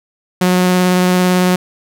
sawtooth tone with vibrato, 181.7 Hz, F#3, 31 cents flat, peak -6 dBFS, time 0.41-1.56 s, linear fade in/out 5 ms, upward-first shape sine, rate 18 Hz, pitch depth 10 cents each way, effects none

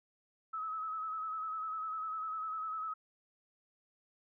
sine tone with vibrato, 1288 Hz, E6, 41 cents flat, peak -36 dBFS, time 0.53-2.94 s, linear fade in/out 10 ms, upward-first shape square, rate 10 Hz, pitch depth 31 cents each way, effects none

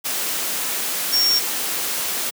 sine tone in noise, 5530 Hz, F8, 18 cents flat, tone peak -15 dBFS, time 1.12-1.4 s, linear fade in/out 20 ms, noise white, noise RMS -24 dBFS, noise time 0.04-2.31 s, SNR +6 dB, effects high-pass 200 Hz 12 dB/octave

